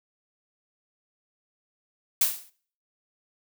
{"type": "noise with exponential decay", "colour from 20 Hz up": "blue", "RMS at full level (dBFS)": -18, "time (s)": [2.21, 2.5], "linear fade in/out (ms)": 5, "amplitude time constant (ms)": 61, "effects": ["noise-tail reverb RT60 0.5 s tail -21 dB re dry"]}